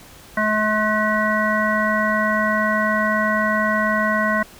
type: harmonic tone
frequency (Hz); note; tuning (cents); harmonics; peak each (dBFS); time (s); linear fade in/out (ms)
214; A3; -48; 1 / 3 / 5 / 7 / 9; -23 / -23 / -23 / -23 / -23; 0.37-4.43; 5
effects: pink hiss -44 dBFS RMS until 4.59 s